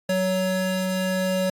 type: tone pair together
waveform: square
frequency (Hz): 186.88 / 560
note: F#3 / C#5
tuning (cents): +18 / +18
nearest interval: octave + perfect fifth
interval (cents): 1900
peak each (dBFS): -25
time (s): 0.09-1.5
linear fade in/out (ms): 5
effects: AAC 64 kbps